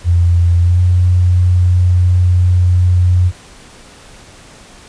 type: tone with pitch glide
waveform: sine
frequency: 86.4 to 89.71 Hz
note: F2 to F2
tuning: -18 to +47 cents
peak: -7 dBFS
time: 0.04-3.32 s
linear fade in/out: 50 ms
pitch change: +65 cents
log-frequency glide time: 0.6-0.82 s
effects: pink hiss -39 dBFS RMS until 4.88 s + resampled to 22050 Hz